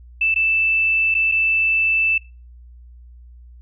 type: tone with dropouts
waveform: sine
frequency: 2644 Hz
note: E7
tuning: 5 cents sharp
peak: -15 dBFS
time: 0.21-2.18 s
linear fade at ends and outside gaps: 5 ms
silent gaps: 0.343-0.359 / 1.143-1.149 / 1.316-1.32 s
effects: noise-tail reverb RT60 0.3 s tail -21 dB re dry + added 60 Hz sine -40 dBFS peak until 3.61 s